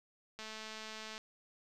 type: click train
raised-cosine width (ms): 0.2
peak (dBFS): -29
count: 173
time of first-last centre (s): 0.39-1.179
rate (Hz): 218
effects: none